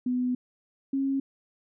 sine tone pair in turn, 249.7 / 272 Hz, B3 / C#4, +19 / -33 cents, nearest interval minor second, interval 148 cents, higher second, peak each -24 dBFS, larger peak neither, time 0.06-0.35 / 0.93-1.2 s, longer first, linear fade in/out 5 ms, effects none

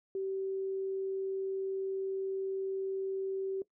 sine tone, 385.3 Hz, G4, 30 cents flat, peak -32 dBFS, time 0.15-3.62 s, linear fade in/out 2 ms, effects noise-tail reverb RT60 0.1 s tail -18 dB re dry

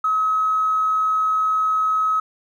triangle tone with tanh clipping, 1279 Hz, D#6, 47 cents sharp, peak -16 dBFS, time 0.04-2.2 s, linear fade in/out 5 ms, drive 2 dB, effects none

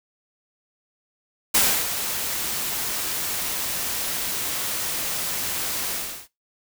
white noise with ADSR envelope, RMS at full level -17 dBFS, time 1.54-6.28 s, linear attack 11 ms, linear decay 300 ms, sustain -10 dB, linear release 360 ms, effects noise-tail reverb RT60 0.2 s tail -20 dB re dry

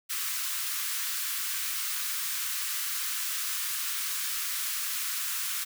white high-pass noise, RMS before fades -32 dBFS, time 0.09-5.65 s, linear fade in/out 20 ms, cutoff 1100 Hz, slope 48 dB/octave, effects none

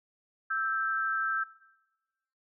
sine tone pair together, 1318.5 / 1571.9 Hz, E6 / G6, 0 / +4 cents, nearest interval minor third, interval 304 cents, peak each -31 / -30 dBFS, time 0.5-1.44 s, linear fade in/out 10 ms, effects noise-tail reverb RT60 1.0 s tail -18 dB re dry

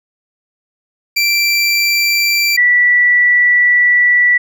25% pulse / sine tone pair in turn, 2349 / 1957.3 Hz, D7 / B6, 0 / -16 cents, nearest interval minor third, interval 316 cents, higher first, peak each -7 dBFS, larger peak neither, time 1.16-2.57 / 2.57-4.38 s, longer second, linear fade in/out 10 ms, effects none

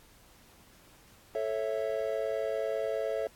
triangle chord, A major, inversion none, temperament just, 440 / 550 / 660 Hz, A4 / C#5 / E5, 0 / -14 / +2 cents, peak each -32 dBFS, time 1.35-3.27 s, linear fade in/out 2 ms, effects pink hiss -59 dBFS RMS until 3.35 s + AAC 64 kbps

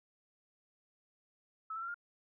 sine tone with pitch steps, 1300 / 1335 / 1371 / 1407.9 Hz, E6 / E6 / F6 / F6, -24 / +22 / -32 / +14 cents, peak -38 dBFS, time 1.7-1.944 s, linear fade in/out 5 ms, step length 61 ms, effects none

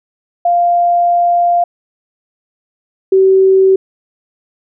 sine tone pair in turn, 697 / 382.2 Hz, F5 / G4, -4 / -44 cents, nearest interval minor seventh, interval 1040 cents, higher first, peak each -8 / -5 dBFS, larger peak second, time 0.45-1.64 / 3.12-3.76 s, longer first, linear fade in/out 5 ms, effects none

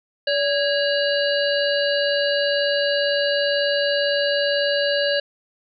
harmonic tone with a mistuned harmonic, 573 Hz, D5, 43 cents flat, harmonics 1 / 3 / 5 / 7 / 8, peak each -20 / -25 / -27 / -28 / -29 dBFS, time 0.27-5.2 s, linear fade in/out 5 ms, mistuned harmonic 3, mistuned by -72 cents, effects none

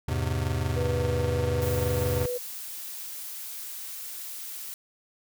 square chord, E augmented, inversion none, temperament just, 82.41 / 103.01 / 128.76 Hz, E2 / G#2 / B#2, 0 / -14 / -27 cents, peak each -30 / -32 / -31 dBFS, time 0.08-2.26 s, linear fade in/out 5 ms
sine tone with pitch glide, 489.2 to 492.6 Hz, B4 to B4, -16 to -5 cents, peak -28 dBFS, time 0.76-2.38 s, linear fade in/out 10 ms, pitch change +11 cents, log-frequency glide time 1.51-1.78 s
blue noise, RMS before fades -38 dBFS, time 1.62-4.74 s, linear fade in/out 0 ms
effects none

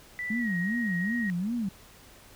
sine tone with pitch glide, 1975.5 to 1884.1 Hz, B6 to A#6, 0 to +18 cents, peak -31 dBFS, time 0.19-1.3 s, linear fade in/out 0 ms, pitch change -82 cents, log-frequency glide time 0.38-0.48 s
sine tone with vibrato, 204.7 Hz, G#3, 25 cents flat, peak -27 dBFS, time 0.3-1.69 s, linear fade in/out 5 ms, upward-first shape sine, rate 2.6 Hz, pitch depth 290 cents each way
effects pink hiss -53 dBFS RMS until 2.35 s

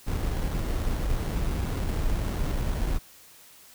brown noise with sample-and-hold, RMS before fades -27 dBFS, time 0.06-2.99 s, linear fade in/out 20 ms, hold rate 2450 Hz, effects white hiss -52 dBFS RMS until 3.74 s

